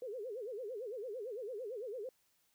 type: tone with vibrato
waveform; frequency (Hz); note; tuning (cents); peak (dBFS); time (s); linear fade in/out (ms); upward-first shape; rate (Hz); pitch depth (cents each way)
sine; 458.5; A#4; -29; -40; 0.02-2.09; 2; sine; 8.9; 240
effects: white hiss -75 dBFS RMS until 2.54 s